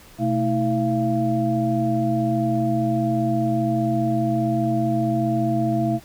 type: tone cluster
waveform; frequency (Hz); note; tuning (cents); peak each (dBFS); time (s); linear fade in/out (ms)
sine; 126.1 / 221.2 / 322.6 / 682; B2 / A3 / E4 / F5; +36 / +9 / -37 / -41; -24; 0.18-6; 50
effects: pink hiss -48 dBFS RMS until 6.04 s